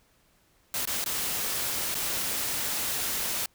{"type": "noise with dropouts", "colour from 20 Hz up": "white", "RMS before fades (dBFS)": -30, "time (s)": [0.74, 3.46], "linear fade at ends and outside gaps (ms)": 2, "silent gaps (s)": [[0.854, 0.873], [1.042, 1.06], [1.945, 1.951]], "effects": ["pink hiss -65 dBFS RMS until 3.54 s"]}